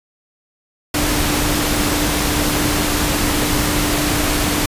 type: tone in noise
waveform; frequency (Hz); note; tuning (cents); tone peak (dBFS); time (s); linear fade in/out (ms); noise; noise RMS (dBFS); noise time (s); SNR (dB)
sine; 296.8; D4; +18; -22; 0.94-4.66; 5; pink; -18; 0.94-4.66; -7
effects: resampled to 32000 Hz